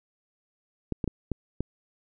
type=clicks; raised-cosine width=3 ms; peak=-15 dBFS; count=5; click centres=0.923 / 1.042 / 1.077 / 1.317 / 1.606 s; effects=none